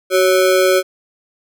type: ring-modulated tone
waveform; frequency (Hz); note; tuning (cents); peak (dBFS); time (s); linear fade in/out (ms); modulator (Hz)
square; 464.8; A#4; -5; -8; 0.1-0.83; 50; 90
effects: none